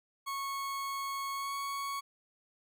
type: tone with pitch glide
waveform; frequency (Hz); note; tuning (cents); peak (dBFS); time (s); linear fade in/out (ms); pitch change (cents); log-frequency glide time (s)
40% pulse; 1101 to 1112.5; C#6 to C#6; -12 to +6; -34; 0.26-2.01; 20; +18; 1.34-1.55
effects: none